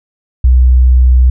sine tone, 62.8 Hz, B1, 30 cents sharp, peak -3 dBFS, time 0.44-1.3 s, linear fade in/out 5 ms, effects none

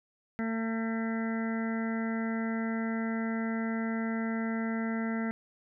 harmonic tone with a mistuned harmonic, 225 Hz, A3, 39 cents sharp, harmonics 1 / 2 / 3 / 4 / 6 / 7 / 8 / 9, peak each -30 / -41 / -42 / -46 / -44 / -44 / -47 / -43 dBFS, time 0.39-5.31 s, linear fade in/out 0 ms, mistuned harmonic 9, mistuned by -18 cents, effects none

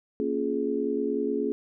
sine chord, Bb minor seventh, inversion none, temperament just, 233.1 / 279.7 / 349.6 / 419.5 Hz, Bb3 / Db4 / F4 / Ab4, 0 / +16 / +2 / +17 cents, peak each -32 / -30 / -33 / -28 dBFS, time 0.2-1.52 s, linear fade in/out 0 ms, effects none

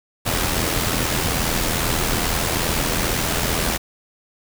pink noise with amplitude modulation, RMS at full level -19 dBFS, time 0.25-3.78 s, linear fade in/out 20 ms, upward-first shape sine, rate 82.4 Hz, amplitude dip 50%, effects none

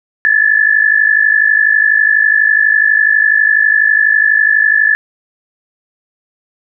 sine tone pair together, 1707.9 / 1760 Hz, G#6 / A6, +48 / 0 cents, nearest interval minor second, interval 52 cents, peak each -10 dBFS, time 0.25-4.95 s, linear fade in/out 0 ms, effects none

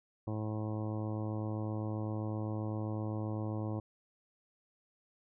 harmonic tone, 107.7 Hz, A2, 37 cents flat, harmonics 1 / 2 / 3 / 4 / 5 / 6 / 7 / 8 / 9 / 10, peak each -36 / -42 / -41 / -49 / -46 / -52 / -51 / -55 / -53 / -55 dBFS, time 0.27-3.8 s, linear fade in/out 5 ms, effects none

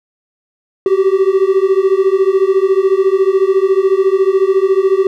triangle beating tone pair, 377.8 / 391.8 Hz, F#4 / G4, +36 / -1 cents, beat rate 14 Hz, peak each -10 dBFS, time 0.86-5.07 s, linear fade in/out 2 ms, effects none

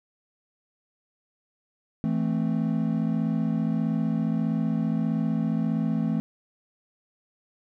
triangle chord, A minor, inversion second, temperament equal, 164.81 / 220 / 261.6 Hz, E3 / A3 / C4, 0 / 0 / 0 cents, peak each -25 / -24 / -28 dBFS, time 2.04-6.2 s, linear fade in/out 0 ms, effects none

